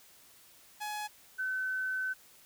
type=tone pair in turn; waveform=sawtooth / sine; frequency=842 / 1521.2 Hz; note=G#5 / F#6; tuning=+24 / +48 cents; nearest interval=minor seventh; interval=1024 cents; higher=second; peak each=-32 / -31 dBFS; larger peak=second; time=0.8-1.08 / 1.38-2.14 s; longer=second; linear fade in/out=20 ms; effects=white hiss -59 dBFS RMS until 2.45 s